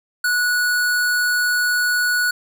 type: tone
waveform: square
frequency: 1468 Hz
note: F#6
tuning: 14 cents flat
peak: -17 dBFS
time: 0.24-2.31 s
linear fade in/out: 5 ms
effects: none